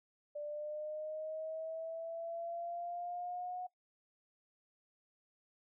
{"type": "linear sweep", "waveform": "sine", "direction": "up", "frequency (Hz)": [587.3, 730], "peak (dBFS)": -39, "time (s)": [0.35, 3.67], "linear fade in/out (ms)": 10, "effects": ["noise-tail reverb RT60 0.1 s tail -19 dB re dry"]}